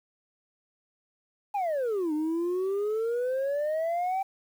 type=exponential two-way sweep; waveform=sine; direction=down then up; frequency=844 to 300 to 783 Hz; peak=-23 dBFS; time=1.54-4.23 s; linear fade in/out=10 ms; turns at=2.13 s; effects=tanh soft clip ceiling -25 dBFS + 9-bit